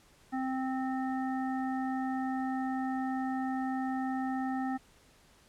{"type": "harmonic tone", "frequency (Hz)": 261.6, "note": "C4", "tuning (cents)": 0, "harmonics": [1, 3, 5, 7], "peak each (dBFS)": [-32, -36, -45, -45], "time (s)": [0.32, 4.78], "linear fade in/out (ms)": 20, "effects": ["pink hiss -62 dBFS RMS until 5.48 s", "low-pass 11000 Hz 12 dB/octave"]}